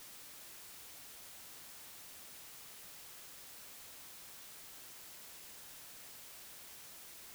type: silence
effects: white hiss -53 dBFS RMS until 7.34 s